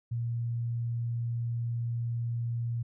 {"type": "tone", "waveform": "sine", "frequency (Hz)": 117.7, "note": "A#2", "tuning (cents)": 17, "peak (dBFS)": -29, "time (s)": [0.11, 2.83], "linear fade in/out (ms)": 10, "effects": []}